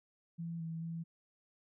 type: tone with pitch steps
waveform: sine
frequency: 167.5 / 163.4 / 165.8 Hz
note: E3 / E3 / E3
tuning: +28 / -15 / +10 cents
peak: -38 dBFS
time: 0.38-1.04 s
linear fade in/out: 20 ms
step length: 220 ms
effects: none